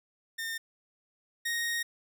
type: tone pair in turn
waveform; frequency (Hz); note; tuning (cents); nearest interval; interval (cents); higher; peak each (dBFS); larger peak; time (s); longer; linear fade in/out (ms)
sawtooth; 1819 / 1865.8; A#6 / A#6; -43 / +1; unison; 44; second; -30 / -26; second; 0.38-0.58 / 1.45-1.83; second; 10
effects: none